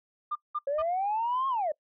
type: tone bursts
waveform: sine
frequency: 1201 Hz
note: D6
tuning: 38 cents sharp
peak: -27 dBFS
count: 3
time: 0.31-0.825 s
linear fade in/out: 10 ms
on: 45 ms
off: 190 ms
type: linear two-way sweep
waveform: sine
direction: up then down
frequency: 544 to 1090 to 575 Hz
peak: -25 dBFS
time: 0.67-1.72 s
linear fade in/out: 5 ms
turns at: 1.48 s
effects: noise-tail reverb RT60 0.1 s tail -23 dB re dry + tanh soft clip ceiling -22 dBFS